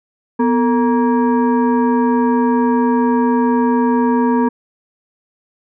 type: tone with frequency modulation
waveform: sine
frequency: 246.9 Hz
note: B3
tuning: in tune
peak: -11 dBFS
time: 0.39-4.49 s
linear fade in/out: 10 ms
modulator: 698 Hz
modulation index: 0.91
effects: none